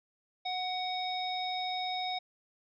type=harmonic tone with a mistuned harmonic; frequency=749 Hz; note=F#5; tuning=21 cents sharp; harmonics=1 / 3 / 5 / 7; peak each=-34 / -42 / -37 / -46 dBFS; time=0.45-2.19 s; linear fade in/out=10 ms; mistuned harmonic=1; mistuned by=-33 cents; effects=none